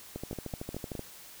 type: two click trains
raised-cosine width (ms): 2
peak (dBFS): -23 / -24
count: 12 / 4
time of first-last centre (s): 0.16-0.993 / 0.33-0.952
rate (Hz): 13.2 / 4.82
effects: white hiss -50 dBFS RMS until 1.4 s